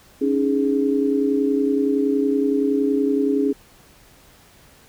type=chord; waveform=sine; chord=C# suspended second; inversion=none; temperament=equal with one note detuned; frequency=277.2 / 307.9 / 415.3 Hz; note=C#4 / D#4 / G#4; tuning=0 / -18 / 0 cents; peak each=-19 / -25 / -21 dBFS; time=0.21-3.53 s; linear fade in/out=10 ms; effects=pink hiss -51 dBFS RMS until 4.88 s